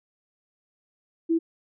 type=tone; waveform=sine; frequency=329.6 Hz; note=E4; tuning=in tune; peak=-19 dBFS; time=1.29-1.39 s; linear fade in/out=20 ms; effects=none

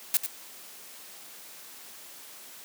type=noise with echo; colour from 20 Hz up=blue; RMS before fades=-22 dBFS; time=0.14-0.17 s; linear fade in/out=2 ms; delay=93 ms; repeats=1; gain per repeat=-9 dB; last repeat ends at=0.263 s; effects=white hiss -47 dBFS RMS until 2.64 s + high-pass 200 Hz 12 dB/octave

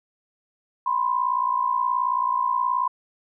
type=tone pair together; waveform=sine; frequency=987.8 / 1046.5 Hz; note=B5 / C6; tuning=0 / 0 cents; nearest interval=minor second; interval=100 cents; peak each=-23 dBFS; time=0.86-2.88 s; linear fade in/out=5 ms; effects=none

